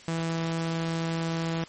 sawtooth tone, 164.81 Hz, E3, in tune, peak -23 dBFS, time 0.08-1.64 s, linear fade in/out 0 ms, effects white hiss -50 dBFS RMS until 1.68 s + MP3 32 kbps

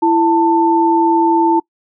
sine tone pair together, 333.4 / 890 Hz, E4 / A5, +20 / +20 cents, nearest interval octave + perfect fourth, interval 1700 cents, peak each -12 dBFS, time 0.02-1.6 s, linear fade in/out 10 ms, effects noise-tail reverb RT60 0.1 s tail -25 dB re dry

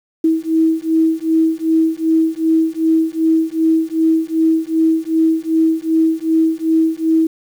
sine beating tone pair, 321.1 / 323.7 Hz, E4 / E4, -45 / -31 cents, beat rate 2.6 Hz, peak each -15 dBFS, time 0.24-7.27 s, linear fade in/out 5 ms, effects 7-bit

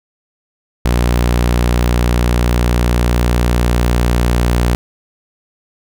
sawtooth tone, 59.9 Hz, A#1, 48 cents sharp, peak -7 dBFS, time 0.85-4.75 s, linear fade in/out 0 ms, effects none

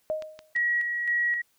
sine tone with exponential decay, 622.3 Hz, D#5, in tune, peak -23 dBFS, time 0.1-0.53 s, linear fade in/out 0 ms, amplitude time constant 92 ms
clicks, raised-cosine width 0.2 ms, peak -25 dBFS, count 3, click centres 0.223 / 0.391 / 0.563 s
sine tone with tremolo, 1912 Hz, A#6, 43 cents sharp, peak -22 dBFS, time 0.55-1.42 s, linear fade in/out 10 ms, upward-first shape square, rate 1.9 Hz, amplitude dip 40%
effects white hiss -68 dBFS RMS until 1.58 s

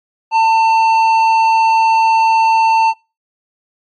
triangle tone with tanh clipping, 896 Hz, A5, 31 cents sharp, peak -10 dBFS, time 0.31-2.94 s, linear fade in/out 50 ms, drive 13 dB, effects noise-tail reverb RT60 0.3 s tail -25 dB re dry + AAC 64 kbps

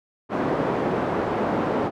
pink band-pass noise, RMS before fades -24 dBFS, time 0.29-1.91 s, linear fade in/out 50 ms, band 220 to 940 Hz, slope 12 dB/octave, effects none

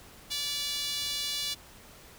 sawtooth tone with high-pass filter, 578 Hz, D5, 28 cents flat, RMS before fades -33 dBFS, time 0.3-1.55 s, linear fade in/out 20 ms, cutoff 3700 Hz, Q 2.7, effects pink hiss -52 dBFS RMS until 2.18 s

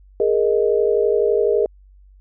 sine chord, Ab suspended second, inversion none, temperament just, 415.3 / 467.2 / 623 Hz, Ab4 / Bb4 / Eb5, 0 / +4 / +2 cents, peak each -17 / -18 / -23 dBFS, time 0.2-1.66 s, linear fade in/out 2 ms, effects added 48 Hz sine -45 dBFS peak until 2.2 s

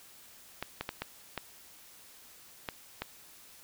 clicks, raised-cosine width 0.3 ms, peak -18 dBFS, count 7, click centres 0.626 / 0.81 / 0.891 / 1.02 / 1.377 / 2.688 / 3.02 s, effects white hiss -55 dBFS RMS until 3.63 s

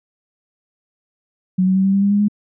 sine tone with pitch steps, 185 / 188.02 / 191.08 / 194.2 / 197.36 / 200.6 / 203.9 / 207.2 Hz, F#3 / F#3 / G3 / G3 / G3 / G3 / G#3 / G#3, 0 / +28 / -44 / -16 / +12 / +40 / -32 / -4 cents, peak -12 dBFS, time 1.58-2.284 s, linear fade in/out 10 ms, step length 88 ms, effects none

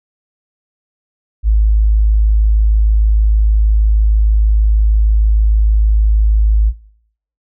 sine tone, 53.2 Hz, G#1, 42 cents sharp, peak -7 dBFS, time 1.43-6.73 s, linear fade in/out 50 ms, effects noise-tail reverb RT60 0.7 s tail -22 dB re dry

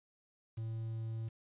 triangle tone with quantisation, 112.4 Hz, A2, 37 cents sharp, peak -35 dBFS, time 0.57-1.29 s, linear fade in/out 10 ms, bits 10, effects resampled to 8000 Hz

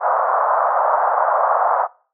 pink band-pass noise, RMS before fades -17 dBFS, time 0-1.88 s, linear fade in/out 50 ms, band 600 to 1300 Hz, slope 48 dB/octave, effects noise-tail reverb RT60 0.4 s tail -22 dB re dry

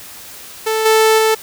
sawtooth tone with level steps, 440 Hz, A4, in tune, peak -11 / -5 / -7 dBFS, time 0.66-1.35 s, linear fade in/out 10 ms, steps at 0.85 / 1.18 s, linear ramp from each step 10 ms, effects white hiss -35 dBFS RMS until 1.42 s

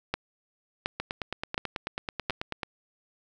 two click trains, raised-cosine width 0.3 ms, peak -11 / -15 dBFS, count 4 / 16, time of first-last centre 0.14-2.298 / 1-2.632 s, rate 1.39 / 9.19 Hz, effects none

